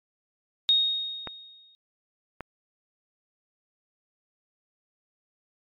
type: tone with exponential decay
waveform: sine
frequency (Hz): 3729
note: A#7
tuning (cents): 0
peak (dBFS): -16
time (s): 0.69-1.75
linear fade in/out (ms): 0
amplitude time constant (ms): 230
type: clicks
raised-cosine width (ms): 0.5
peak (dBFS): -19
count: 2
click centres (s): 1.273 / 2.407
effects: MP3 96 kbps